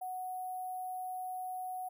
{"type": "tone with sample-and-hold", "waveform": "sine", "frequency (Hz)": 740, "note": "F#5", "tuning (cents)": 0, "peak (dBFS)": -37, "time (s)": [0.01, 1.89], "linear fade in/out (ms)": 10, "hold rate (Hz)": 11025, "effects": []}